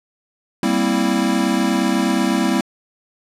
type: chord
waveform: square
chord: C dominant seventh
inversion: second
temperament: equal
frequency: 196 / 233.1 / 261.6 / 329.6 Hz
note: G3 / Bb3 / C4 / E4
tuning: 0 / 0 / 0 / 0 cents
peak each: -22 dBFS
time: 0.63-2.61 s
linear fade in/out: 2 ms
effects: low-pass 11000 Hz 12 dB/octave